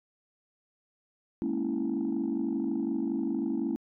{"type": "chord", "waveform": "sine", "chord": "A# half-diminished seventh", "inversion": "third", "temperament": "equal", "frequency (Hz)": [207.7, 233.1, 277.2, 329.6], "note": ["G#3", "A#3", "C#4", "E4"], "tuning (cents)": [0, 0, 0, 0], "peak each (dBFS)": [-35, -32, -31, -31], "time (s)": [1.42, 3.76], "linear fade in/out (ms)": 0, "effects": ["tanh soft clip ceiling -22 dBFS"]}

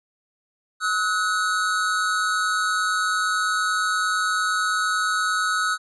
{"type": "tone pair together", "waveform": "square", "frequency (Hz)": [1282.8, 1474], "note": ["E6", "F#6"], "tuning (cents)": [-48, -7], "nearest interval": "major second", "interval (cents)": 241, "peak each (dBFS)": -24, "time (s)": [0.8, 5.78], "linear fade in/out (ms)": 50, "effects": ["resampled to 24000 Hz"]}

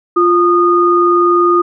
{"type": "tone pair together", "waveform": "sine", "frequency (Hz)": [349.2, 1228.3], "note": ["F4", "D#6"], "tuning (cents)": [0, -23], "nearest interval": "octave + minor seventh", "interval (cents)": 2177, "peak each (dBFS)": -10, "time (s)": [0.16, 1.62], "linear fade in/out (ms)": 10, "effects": []}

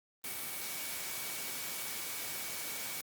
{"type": "tone in noise", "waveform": "sine", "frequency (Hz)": 2262, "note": "C#7", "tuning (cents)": 34, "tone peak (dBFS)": -49, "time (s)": [0.24, 3.01], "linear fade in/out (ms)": 2, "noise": "white", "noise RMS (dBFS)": -40, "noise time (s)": [0.24, 3.01], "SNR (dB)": -12, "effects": ["high-pass 100 Hz 12 dB/octave", "Opus 32 kbps"]}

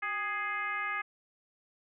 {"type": "tone with frequency modulation", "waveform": "sine", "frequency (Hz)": 1666, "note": "G#6", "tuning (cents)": 5, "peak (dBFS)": -31, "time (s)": [0.02, 1.02], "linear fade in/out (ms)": 10, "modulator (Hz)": 430, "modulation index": 1.5, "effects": []}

